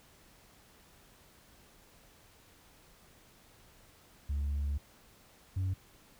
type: tone pair in turn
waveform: sine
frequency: 71.3 / 94.08 Hz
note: C#2 / F#2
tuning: +49 / +29 cents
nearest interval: perfect fourth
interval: 480 cents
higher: second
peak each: -28 / -27 dBFS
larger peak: second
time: 4.29-4.78 / 5.56-5.74 s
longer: first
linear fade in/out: 10 ms
effects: tanh soft clip ceiling -29 dBFS + pink hiss -61 dBFS RMS until 6.19 s